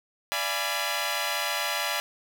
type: chord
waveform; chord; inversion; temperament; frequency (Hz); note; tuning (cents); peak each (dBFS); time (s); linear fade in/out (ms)
10% pulse; D diminished seventh; none; equal with one note detuned; 587.3 / 681.7 / 830.6 / 987.8; D5 / F5 / Ab5 / Cb6; 0 / -42 / 0 / 0; -24; 0.32-2; 0
effects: none